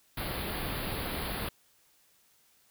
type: band-stop noise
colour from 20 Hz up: pink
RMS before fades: -35 dBFS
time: 0.17-1.49 s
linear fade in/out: 5 ms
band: 4700 to 10000 Hz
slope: 96 dB/octave
effects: white hiss -66 dBFS RMS until 2.7 s